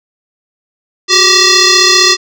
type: tone with frequency modulation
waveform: sine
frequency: 366.9 Hz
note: F#4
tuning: 15 cents flat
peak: -3 dBFS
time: 1.08-2.17 s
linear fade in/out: 50 ms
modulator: 769 Hz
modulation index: 7.4
effects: tanh soft clip ceiling -1 dBFS